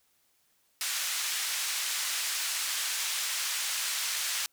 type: band-pass noise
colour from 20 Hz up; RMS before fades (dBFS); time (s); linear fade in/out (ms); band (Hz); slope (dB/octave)
white; -32; 0.81-4.46; 0; 1400 to 8500; 12
effects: white hiss -70 dBFS RMS until 4.52 s